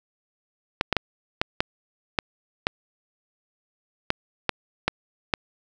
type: clicks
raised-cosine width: 0.3 ms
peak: -4 dBFS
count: 11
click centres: 0.811 / 0.927 / 0.967 / 1.415 / 1.605 / 2.188 / 2.669 / 4.104 / 4.493 / 4.88 / 5.338 s
effects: none